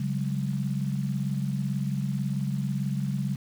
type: chord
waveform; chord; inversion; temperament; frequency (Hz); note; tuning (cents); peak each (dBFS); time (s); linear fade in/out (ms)
sine; C# suspended fourth; none; equal with one note detuned; 138.59 / 185 / 203.1; C#3 / F#3 / G#3; 0 / 0 / -38; -28 / -32 / -32; 0-3.36; 5
effects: 8-bit